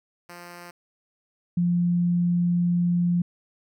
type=tone pair in turn; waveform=5% pulse / sine; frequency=174.61 / 174.61 Hz; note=F3 / F3; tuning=0 / 0 cents; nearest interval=unison; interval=0 cents; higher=neither; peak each=-29 / -19 dBFS; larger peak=second; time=0.29-0.71 / 1.57-3.22 s; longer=second; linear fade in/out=5 ms; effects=none